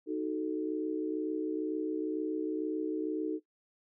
sine chord, D# diminished, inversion none, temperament equal with one note detuned, 311.1 / 373.2 / 440 Hz, D#4 / F#4 / A4, 0 / +15 / 0 cents, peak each -33 / -37 / -36 dBFS, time 0.06-3.4 s, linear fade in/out 50 ms, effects noise-tail reverb RT60 0.1 s tail -17 dB re dry

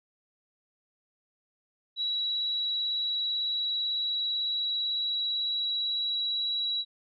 sine tone with vibrato, 3900 Hz, B7, 23 cents flat, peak -27 dBFS, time 1.96-6.85 s, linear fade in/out 50 ms, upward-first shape triangle, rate 18 Hz, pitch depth 13 cents each way, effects none

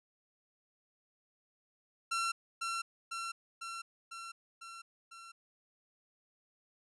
sawtooth tone with echo, 1357 Hz, E6, 50 cents sharp, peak -28 dBFS, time 2.11-2.32 s, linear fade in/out 10 ms, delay 500 ms, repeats 6, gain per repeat -3 dB, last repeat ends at 5.32 s, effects resampled to 24000 Hz

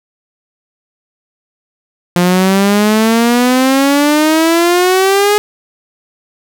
sawtooth exponential sweep, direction up, 174.6 to 420.2 Hz, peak -4 dBFS, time 2.16-5.38 s, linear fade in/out 0 ms, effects none

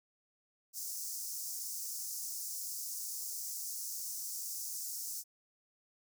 pink high-pass noise, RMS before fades -41 dBFS, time 0.73-5.24 s, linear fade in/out 50 ms, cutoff 5300 Hz, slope 48 dB/octave, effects none

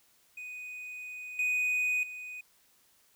triangle tone with level steps, 2489 Hz, D#7, in tune, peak -38 / -25 / -38 dBFS, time 0.37-2.41 s, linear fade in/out 5 ms, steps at 1.39 / 2.03 s, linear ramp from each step 2 ms, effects white hiss -66 dBFS RMS until 3.15 s

